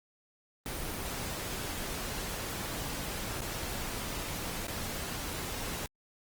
pink noise with dropouts, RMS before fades -37 dBFS, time 0.66-5.86 s, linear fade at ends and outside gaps 0 ms, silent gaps 3.407-3.418 / 4.668-4.682 s, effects Opus 24 kbps

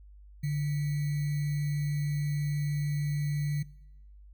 sine tone with sample-and-hold, 146.83 Hz, D3, in tune, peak -27 dBFS, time 0.43-3.63 s, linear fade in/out 10 ms, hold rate 2100 Hz, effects noise-tail reverb RT60 0.9 s tail -21 dB re dry + added 50 Hz sine -49 dBFS peak until 4.33 s

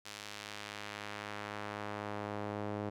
sawtooth tone with band-pass filter sweep, 103.83 Hz, G#2, in tune, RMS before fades -42 dBFS, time 0.05-2.9 s, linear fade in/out 10 ms, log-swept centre 4800 to 490 Hz, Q 0.72, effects none

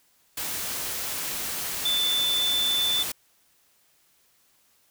sine tone in noise, 3520 Hz, A7, in tune, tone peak -22 dBFS, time 1.85-3.03 s, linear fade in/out 5 ms, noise white, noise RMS -31 dBFS, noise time 0.37-3.12 s, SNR +6 dB, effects white hiss -64 dBFS RMS until 4.9 s

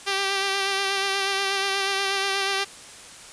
5% pulse tone with vibrato, 392 Hz, G4, in tune, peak -11 dBFS, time 0.06-2.65 s, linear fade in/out 20 ms, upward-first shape sine, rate 8.3 Hz, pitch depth 25 cents each way, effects white hiss -43 dBFS RMS until 3.32 s + resampled to 22050 Hz

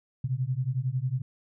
sine beating tone pair, 123.47 / 134.47 Hz, B2 / C3, 0 / +48 cents, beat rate 11 Hz, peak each -29 / -29 dBFS, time 0.24-1.22 s, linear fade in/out 5 ms, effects none

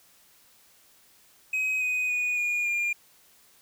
triangle tone with pitch steps, 2531 / 2499 / 2467 / 2436 / 2406 Hz, D#7 / D#7 / D#7 / D#7 / D7, +29 / +7 / -15 / -37 / +41 cents, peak -23 dBFS, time 1.53-2.93 s, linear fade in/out 5 ms, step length 280 ms, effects white hiss -59 dBFS RMS until 3.61 s

